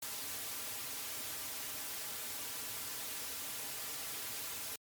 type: noise with comb filter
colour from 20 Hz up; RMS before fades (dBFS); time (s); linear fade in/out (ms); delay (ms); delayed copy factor
white; -42; 0.02-4.76; 5; 5.5; -0.65
effects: high-pass 80 Hz 12 dB/octave + MP3 96 kbps